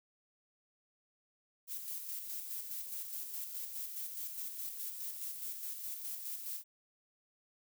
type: noise with tremolo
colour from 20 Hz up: violet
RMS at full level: -41 dBFS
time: 1.67-6.64 s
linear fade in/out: 50 ms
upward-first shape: square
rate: 4.8 Hz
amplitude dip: 40%
effects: none